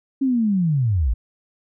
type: linear sweep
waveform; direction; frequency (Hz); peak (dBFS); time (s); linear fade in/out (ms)
sine; down; 276.1 to 49; -16; 0.21-1.14; 10
effects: none